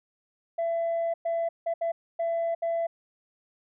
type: tone bursts at uneven times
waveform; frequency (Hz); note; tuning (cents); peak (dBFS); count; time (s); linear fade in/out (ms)
sine; 670; E5; +28; -23; 6; 0.58-1.14 / 1.25-1.49 / 1.66-1.74 / 1.81-1.92 / 2.19-2.55 / 2.62-2.87; 10
effects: tanh soft clip ceiling -23 dBFS